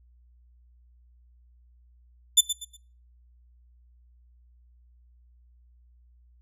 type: tone with echo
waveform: 20% pulse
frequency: 3520 Hz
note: A7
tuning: in tune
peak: -7 dBFS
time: 2.37-2.41 s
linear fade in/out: 10 ms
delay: 120 ms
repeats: 3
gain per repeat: -11 dB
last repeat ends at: 2.77 s
effects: noise-tail reverb RT60 0.4 s tail -21 dB re dry + added 60 Hz sine -55 dBFS peak until 6.41 s